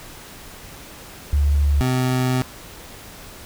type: tone pair in turn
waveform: sine / 25% pulse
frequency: 72 / 127.93 Hz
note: D2 / C3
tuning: -34 / -39 cents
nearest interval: minor seventh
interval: 995 cents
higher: second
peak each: -14 dBFS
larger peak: neither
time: 1.33-1.81 / 1.81-2.42 s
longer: second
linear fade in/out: 0 ms
effects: pink hiss -40 dBFS RMS until 3.45 s